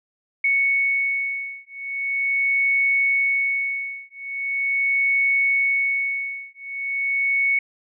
sine beating tone pair, 2217 / 2217.41 Hz, C#7 / C#7, 0 / 0 cents, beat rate 0.41 Hz, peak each -22 dBFS, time 0.44-7.59 s, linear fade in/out 5 ms, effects none

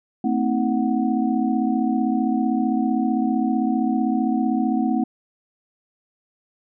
sine tone cluster, 224.6 / 260.1 / 318.1 / 739 Hz, A3 / C4 / D#4 / F#5, +36 / -10 / +38 / -2 cents, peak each -22 / -22 / -25 / -28 dBFS, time 0.24-5.04 s, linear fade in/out 5 ms, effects none

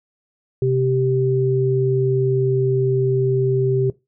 sine tone pair together, 130 / 389.6 Hz, C3 / G4, -11 / -11 cents, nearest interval octave + perfect fifth, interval 1900 cents, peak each -18 dBFS, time 0.62-3.9 s, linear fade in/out 2 ms, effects noise-tail reverb RT60 0.2 s tail -19 dB re dry

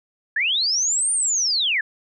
sine linear two-way sweep, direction up then down, 1641 to 9140 to 1641 Hz, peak -18 dBFS, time 0.36-1.81 s, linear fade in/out 5 ms, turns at 1.12 s, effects none

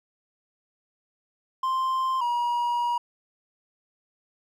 triangle tone pair in turn, 1046.5 / 957.4 Hz, C6 / A#5, 0 / +46 cents, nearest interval major second, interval 154 cents, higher first, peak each -21 dBFS, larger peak neither, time 1.63-2.21 / 2.21-2.98 s, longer second, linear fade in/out 5 ms, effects none

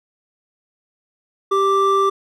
triangle tone pair together, 392 / 1174.7 Hz, G4 / D6, 0 / 0 cents, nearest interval octave + perfect fifth, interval 1900 cents, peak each -15 / -14 dBFS, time 1.51-2.1 s, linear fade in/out 10 ms, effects none

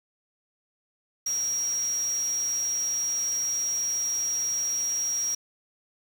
sine tone in noise, 5660 Hz, F8, 22 cents sharp, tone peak -25 dBFS, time 1.26-5.35 s, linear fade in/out 5 ms, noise white, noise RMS -42 dBFS, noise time 1.26-5.35 s, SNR +14 dB, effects none

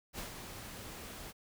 pink noise with ADSR envelope, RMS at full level -41 dBFS, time 0.13-1.33 s, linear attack 53 ms, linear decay 120 ms, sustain -6 dB, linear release 33 ms, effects none

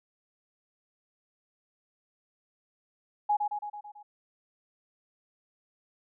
sine tone with echo, 832 Hz, G#5, 3 cents sharp, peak -22 dBFS, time 3.29-3.37 s, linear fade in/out 10 ms, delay 110 ms, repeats 6, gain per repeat -4 dB, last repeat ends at 4.03 s, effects none

